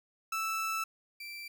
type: tone pair in turn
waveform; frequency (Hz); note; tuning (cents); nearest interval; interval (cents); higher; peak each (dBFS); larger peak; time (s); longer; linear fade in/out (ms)
30% pulse; 1318.5 / 2343; E6 / D7; 0 / -5; minor seventh; 995; second; -29 / -39; first; 0.32-0.84 / 1.2-1.48; first; 5
effects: none